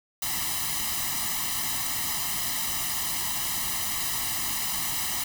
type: noise with comb filter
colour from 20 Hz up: white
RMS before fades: -29 dBFS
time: 0.22-5.24 s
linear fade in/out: 5 ms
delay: 1 ms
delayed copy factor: +1
effects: none